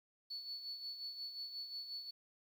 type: tone with tremolo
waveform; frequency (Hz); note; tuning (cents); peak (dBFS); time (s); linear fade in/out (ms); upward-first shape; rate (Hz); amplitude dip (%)
sine; 4435; C#8; 0; -40; 0.3-2.11; 10; sine; 5.6; 60
effects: tanh soft clip ceiling -37 dBFS + 11-bit